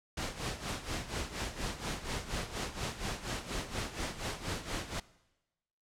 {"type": "noise with tremolo", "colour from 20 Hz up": "pink", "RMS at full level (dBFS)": -35, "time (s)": [0.17, 5], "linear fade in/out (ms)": 5, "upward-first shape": "sine", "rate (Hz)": 4.2, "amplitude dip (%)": 75, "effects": ["noise-tail reverb RT60 1.0 s tail -20 dB re dry", "low-pass 8000 Hz 12 dB/octave"]}